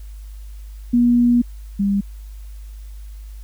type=tone pair in turn; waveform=sine; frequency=240.8 / 199.61 Hz; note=B3 / G3; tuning=-44 / +32 cents; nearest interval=minor third; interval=324 cents; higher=first; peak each=-11 / -15 dBFS; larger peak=first; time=0.93-1.42 / 1.79-2.01 s; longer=first; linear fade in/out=10 ms; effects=added 51 Hz sine -32 dBFS peak until 3.43 s + white hiss -54 dBFS RMS until 3.43 s